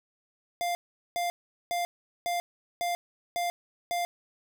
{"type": "tone bursts", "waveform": "square", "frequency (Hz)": 698.5, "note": "F5", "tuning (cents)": 0, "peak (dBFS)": -28, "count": 7, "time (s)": [0.61, 4.05], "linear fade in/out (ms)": 0, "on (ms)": 140, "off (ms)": 410, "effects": []}